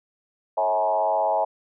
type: tone with frequency modulation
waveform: sine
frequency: 744 Hz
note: F#5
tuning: 9 cents sharp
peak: -19 dBFS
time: 0.57-1.45 s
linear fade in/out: 10 ms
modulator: 98.6 Hz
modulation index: 1.9
effects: none